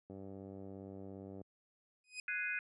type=click train; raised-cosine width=2 ms; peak=-36 dBFS; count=129; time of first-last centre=0.1-1.414 s; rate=97.4 Hz
type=tone with exponential growth; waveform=sawtooth; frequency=2500 Hz; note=D#7; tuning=8 cents sharp; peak=-35 dBFS; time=2.04-2.2 s; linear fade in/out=2 ms; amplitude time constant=34 ms
type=chord; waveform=sine; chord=Ab dominant seventh; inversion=third; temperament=equal; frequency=1480 / 1661.2 / 2093 / 2489 Hz; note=Gb6 / Ab6 / C7 / Eb7; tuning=0 / 0 / 0 / 0 cents; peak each=-41 / -43 / -44 / -39 dBFS; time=2.28-2.59 s; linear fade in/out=2 ms
effects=high-pass 100 Hz 12 dB/octave + resampled to 24000 Hz